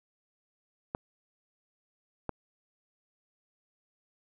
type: clicks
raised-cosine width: 1 ms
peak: -18 dBFS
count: 2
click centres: 0.949 / 2.293 s
effects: none